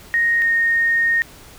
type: tone pair in turn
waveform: sine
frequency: 1864.7 / 1849.7 Hz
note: A#6 / A#6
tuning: 0 / -14 cents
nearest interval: unison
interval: 14 cents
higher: first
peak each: -14 dBFS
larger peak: neither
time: 0.14-0.42 / 0.42-1.22 s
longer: second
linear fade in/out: 0 ms
effects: pink hiss -43 dBFS RMS until 1.58 s